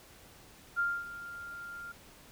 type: tone with ADSR envelope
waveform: sine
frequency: 1396.9 Hz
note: F6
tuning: in tune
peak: -26 dBFS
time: 0.76-1.92 s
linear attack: 32 ms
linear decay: 250 ms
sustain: -15 dB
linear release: 5 ms
effects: pink hiss -56 dBFS RMS until 2.31 s